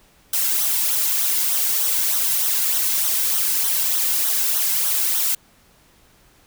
blue noise with flanger, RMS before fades -20 dBFS, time 0.33-5.35 s, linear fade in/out 5 ms, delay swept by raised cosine 0.41 to 1.71 ms, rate 3.3 Hz, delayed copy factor -0.55, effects pink hiss -55 dBFS RMS until 6.46 s

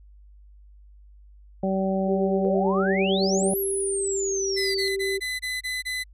harmonic tone, 191.5 Hz, G3, 40 cents flat, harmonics 1 / 2 / 3 / 4, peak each -24 / -30 / -27 / -32 dBFS, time 1.63-3.54 s, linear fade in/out 5 ms
sine tone with pitch glide, 392 to 388.8 Hz, G4 to G4, 0 to -14 cents, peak -25 dBFS, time 2.07-5.2 s, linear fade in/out 20 ms, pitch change -14 cents, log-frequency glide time 4-4.6 s
sine exponential two-way sweep, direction up then down, 466.2 to 11840 to 4156 Hz, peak -27 dBFS, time 2.45-4.88 s, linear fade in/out 0 ms, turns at 3.57 s
30% pulse tone bursts, 2010 Hz, B6, 30 cents sharp, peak -24 dBFS, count 7, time 4.56-6.04 s, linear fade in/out 20 ms, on 190 ms, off 25 ms
effects added 50 Hz sine -47 dBFS peak until 6.13 s + resampled to 32000 Hz

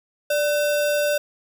sine tone with sample-and-hold, 588 Hz, D5, 2 cents sharp, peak -18 dBFS, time 0.3-1.18 s, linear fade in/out 5 ms, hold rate 2100 Hz, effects none

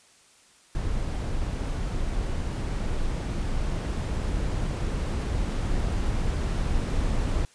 brown noise with level ramp, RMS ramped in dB -29 to -25 dBFS, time 0.75-7.45 s, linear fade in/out 0 ms, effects white hiss -57 dBFS RMS until 7.54 s + resampled to 22050 Hz

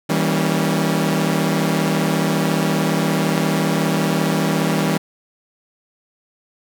sawtooth chord, E diminished seventh, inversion none, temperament equal with one note detuned, 161.33 / 196 / 233.1 / 277.2 Hz, E3 / G3 / Bb3 / Db4, -37 / 0 / 0 / 0 cents, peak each -16 / -17 / -22 / -20 dBFS, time 0.09-4.98 s, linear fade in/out 10 ms, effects none

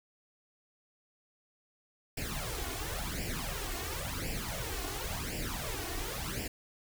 pink noise with flanger, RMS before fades -37 dBFS, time 2.17-6.48 s, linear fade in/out 5 ms, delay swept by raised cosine 0.39 to 2.79 ms, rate 0.94 Hz, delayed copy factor +0.75, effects none

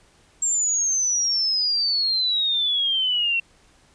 sine exponential sweep, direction down, 7490 to 2702 Hz, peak -19 dBFS, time 0.42-3.4 s, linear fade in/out 5 ms, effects pink hiss -57 dBFS RMS until 3.94 s + resampled to 22050 Hz

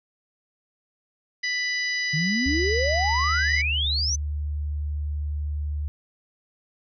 harmonic tone, 990 Hz, B5, 4 cents sharp, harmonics 2 / 3 / 4 / 5 / 6, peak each -25 / -37 / -37 / -31 / -40 dBFS, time 1.43-3.62 s, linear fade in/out 10 ms
sine exponential sweep, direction up, 145.2 to 6190 Hz, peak -23 dBFS, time 2.13-4.16 s, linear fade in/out 10 ms
sine tone, 74 Hz, D2, 14 cents sharp, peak -25 dBFS, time 2.46-5.88 s, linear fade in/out 0 ms
effects none

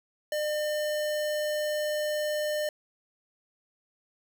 square tone, 603 Hz, D5, 46 cents sharp, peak -28 dBFS, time 0.32-2.69 s, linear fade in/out 2 ms, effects none

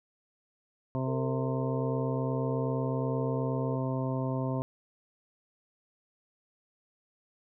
harmonic tone, 130.81 Hz, C3, in tune, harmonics 1 / 2 / 3 / 4 / 5 / 7 / 8, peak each -31 / -34 / -40 / -39 / -39 / -42 / -44 dBFS, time 0.95-4.62 s, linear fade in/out 0 ms
sine tone with tremolo, 455 Hz, A#4, 42 cents flat, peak -33 dBFS, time 1.07-3.76 s, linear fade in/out 10 ms, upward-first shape triangle, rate 1.5 Hz, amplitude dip 35%
effects none

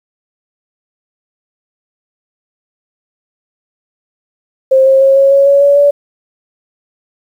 sine tone with pitch steps, 529 / 535.1 / 541.4 / 547.7 / 554 / 560.5 / 567 / 573.6 Hz, C5 / C5 / C#5 / C#5 / C#5 / C#5 / C#5 / D5, +19 / +39 / -41 / -21 / -1 / +19 / +39 / -41 cents, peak -4 dBFS, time 4.71-5.91 s, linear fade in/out 10 ms, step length 150 ms, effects 7-bit

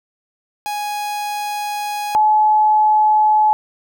45% pulse / sine tone pair in turn, 830.6 / 855.4 Hz, G#5 / A5, 0 / -49 cents, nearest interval minor second, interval 51 cents, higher second, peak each -21 / -10 dBFS, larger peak second, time 0.66-2.15 / 2.15-3.53 s, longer first, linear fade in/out 0 ms, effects none

